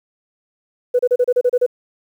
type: tone bursts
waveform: sine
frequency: 493.9 Hz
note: B4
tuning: in tune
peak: -10 dBFS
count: 9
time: 0.94-1.664 s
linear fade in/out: 10 ms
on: 52 ms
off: 32 ms
effects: tanh soft clip ceiling -6 dBFS + 8-bit